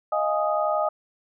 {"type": "tone cluster", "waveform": "sine", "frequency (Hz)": [620, 691, 830, 1246], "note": ["D#5", "F5", "G#5", "D#6"], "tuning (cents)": [-6, -19, -1, 2], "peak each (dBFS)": [-24, -29, -28, -27], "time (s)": [0.12, 0.89], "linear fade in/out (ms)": 5, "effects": []}